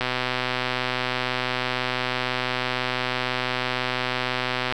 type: click train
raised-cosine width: 0.3 ms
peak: -8 dBFS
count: 595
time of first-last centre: 0.01-4.724 s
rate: 126 Hz
effects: none